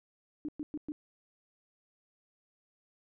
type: tone bursts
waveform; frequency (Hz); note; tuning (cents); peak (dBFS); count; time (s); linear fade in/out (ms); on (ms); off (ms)
sine; 300; D4; +37; -34; 4; 0.45-0.92; 0; 35; 110
effects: none

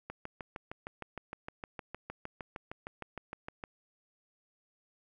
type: click train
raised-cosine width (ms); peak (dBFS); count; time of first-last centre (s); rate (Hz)
0.5; -25; 24; 0.1-3.638; 6.5
effects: 11-bit

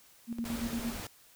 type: tone with tremolo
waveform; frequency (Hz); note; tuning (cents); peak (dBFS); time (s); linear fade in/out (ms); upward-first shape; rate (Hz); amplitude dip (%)
sine; 233.1; A#3; 0; -31; 0.27-0.98; 50; square; 8.7; 70
type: click train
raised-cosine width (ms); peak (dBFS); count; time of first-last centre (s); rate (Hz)
3; -32; 4; 0.39-0.999; 4.93
type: noise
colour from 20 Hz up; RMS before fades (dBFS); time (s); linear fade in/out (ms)
pink; -41; 0.45-1.07; 2
effects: white hiss -60 dBFS RMS until 1.35 s

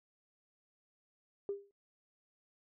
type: tone with exponential decay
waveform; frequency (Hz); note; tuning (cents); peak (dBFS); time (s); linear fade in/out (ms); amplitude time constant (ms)
sine; 400.8; G4; +38; -31; 1.49-1.71; 1; 46
effects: noise-tail reverb RT60 0.2 s tail -21 dB re dry + tanh soft clip ceiling -27 dBFS

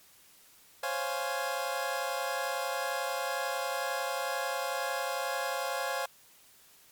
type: chord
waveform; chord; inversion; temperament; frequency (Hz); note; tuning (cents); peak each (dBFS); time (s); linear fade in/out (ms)
25% pulse; Db major seventh; third; equal; 523.3 / 554.4 / 698.5 / 830.6; C5 / Db5 / F5 / Ab5; 0 / 0 / 0 / 0; -33; 0.83-6.06; 5
effects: white hiss -59 dBFS RMS until 6.91 s + MP3 96 kbps

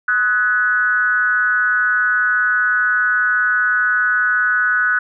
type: tone with frequency modulation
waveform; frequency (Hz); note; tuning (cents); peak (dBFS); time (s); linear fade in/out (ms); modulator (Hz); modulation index
sine; 1485; F#6; +6; -13; 0.08-4.99; 5; 218; 0.68
effects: none

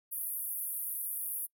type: band-pass noise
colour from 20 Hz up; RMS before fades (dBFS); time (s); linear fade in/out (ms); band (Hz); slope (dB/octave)
pink; -37; 0.11-1.47; 20; 10000 to 16000; 96
effects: noise-tail reverb RT60 0.1 s tail -26 dB re dry

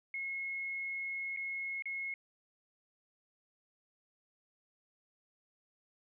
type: tone with dropouts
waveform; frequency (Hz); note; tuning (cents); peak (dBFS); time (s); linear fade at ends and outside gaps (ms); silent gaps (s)
sine; 2170; C#7; -37; -36; 0.14-2.14; 2; 1.364-1.371 / 1.823-1.856
effects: none

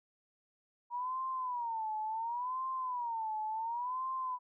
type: tone with vibrato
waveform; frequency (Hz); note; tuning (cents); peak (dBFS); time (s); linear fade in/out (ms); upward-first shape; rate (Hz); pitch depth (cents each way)
sine; 950; A#5; +33; -34; 0.9-4.39; 50; sine; 0.7; 170
effects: none

